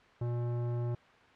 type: tone with tanh clipping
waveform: sine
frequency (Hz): 120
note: B2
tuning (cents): -49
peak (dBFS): -33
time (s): 0.21-0.95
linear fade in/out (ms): 5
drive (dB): 16
effects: white hiss -58 dBFS RMS until 1.35 s + low-pass 2000 Hz 12 dB/octave